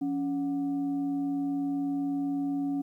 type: tone with frequency modulation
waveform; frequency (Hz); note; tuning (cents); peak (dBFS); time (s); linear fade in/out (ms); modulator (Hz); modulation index
sine; 280; C#4; +18; -27; 0.01-2.82; 10; 452; 0.32
effects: 11-bit